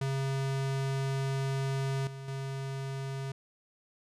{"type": "tone with level steps", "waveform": "square", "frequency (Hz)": 135.5, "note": "C#3", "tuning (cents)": -39, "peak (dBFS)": [-30, -41, -35], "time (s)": [0.01, 3.32], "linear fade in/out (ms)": 5, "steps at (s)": [2.07, 2.28], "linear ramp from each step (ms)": 2, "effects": ["low-pass 9000 Hz 12 dB/octave"]}